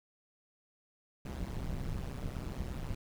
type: noise with amplitude modulation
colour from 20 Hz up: brown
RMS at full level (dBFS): -34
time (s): 1.25-2.95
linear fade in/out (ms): 5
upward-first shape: sine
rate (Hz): 130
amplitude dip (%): 100
effects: none